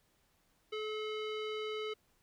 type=tone with low-pass filter; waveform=square; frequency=430 Hz; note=A4; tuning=40 cents flat; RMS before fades=-39 dBFS; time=0.72-1.94 s; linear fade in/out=10 ms; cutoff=3200 Hz; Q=2.6; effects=pink hiss -73 dBFS RMS until 2.22 s